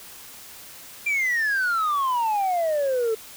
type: exponential sweep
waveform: sine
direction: down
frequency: 2395 to 434.1 Hz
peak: -18 dBFS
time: 1.06-3.15 s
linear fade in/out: 10 ms
effects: tanh soft clip ceiling -19 dBFS + white hiss -43 dBFS RMS until 3.36 s